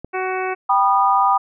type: click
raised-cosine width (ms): 2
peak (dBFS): -17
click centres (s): 0.046
type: harmonic tone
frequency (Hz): 373.6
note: F#4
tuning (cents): +17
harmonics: 1 / 2 / 3 / 4 / 5 / 6 / 7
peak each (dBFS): -24 / -25 / -29 / -30 / -34 / -31 / -34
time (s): 0.13-0.55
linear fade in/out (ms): 20
type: chord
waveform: sine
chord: G augmented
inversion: none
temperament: just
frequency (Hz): 784 / 980 / 1225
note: G5 / B5 / D#6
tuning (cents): 0 / -14 / -27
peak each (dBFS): -17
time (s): 0.69-1.38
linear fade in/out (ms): 10
effects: none